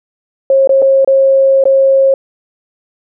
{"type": "tone with dropouts", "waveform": "sine", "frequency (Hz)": 540, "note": "C#5", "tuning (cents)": -45, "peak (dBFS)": -5, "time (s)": [0.5, 2.14], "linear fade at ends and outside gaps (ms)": 2, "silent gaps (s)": [[0.674, 0.693], [0.82, 0.824], [1.047, 1.075], [1.639, 1.654]], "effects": []}